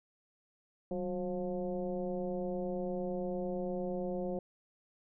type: tone with frequency modulation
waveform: sine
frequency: 362.4 Hz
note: F#4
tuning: 36 cents flat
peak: -33 dBFS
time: 0.91-4.39 s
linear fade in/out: 2 ms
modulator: 174 Hz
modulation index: 1.5
effects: none